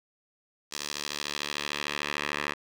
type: tone with band-pass filter sweep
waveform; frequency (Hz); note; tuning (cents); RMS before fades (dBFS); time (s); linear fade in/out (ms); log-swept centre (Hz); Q
10% pulse; 73.42; D2; 0; -34; 0.71-2.54; 20; 5700 to 2000; 1.2
effects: none